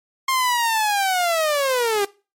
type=linear sweep; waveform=sawtooth; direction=down; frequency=1068 to 392.2 Hz; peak=-14 dBFS; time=0.28-2.05 s; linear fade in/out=5 ms; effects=noise-tail reverb RT60 0.3 s tail -20 dB re dry + MP3 64 kbps